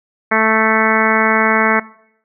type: harmonic tone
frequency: 220 Hz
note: A3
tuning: in tune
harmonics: 1 / 2 / 3 / 4 / 5 / 6 / 7 / 8 / 9 / 10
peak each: -20 / -20 / -20 / -20 / -20 / -20 / -20 / -20 / -20 / -20 dBFS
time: 0.31-1.8 s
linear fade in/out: 10 ms
effects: noise-tail reverb RT60 0.7 s tail -21 dB re dry